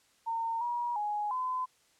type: tone with pitch steps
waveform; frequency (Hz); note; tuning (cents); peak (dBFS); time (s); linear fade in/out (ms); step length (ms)
sine; 913 / 958 / 834 / 1018; A#5 / A#5 / G#5 / C6; -36 / +47 / +7 / -48; -30; 0.26-1.66; 20; 350
effects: white hiss -67 dBFS RMS until 1.99 s + low-pass 9000 Hz 12 dB/octave